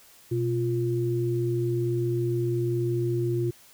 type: tone pair together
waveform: sine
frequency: 123.46 / 349.2 Hz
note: B2 / F4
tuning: 0 / 0 cents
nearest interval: octave + tritone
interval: 1800 cents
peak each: -26 dBFS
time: 0.31-3.51 s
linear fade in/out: 10 ms
effects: white hiss -54 dBFS RMS until 3.73 s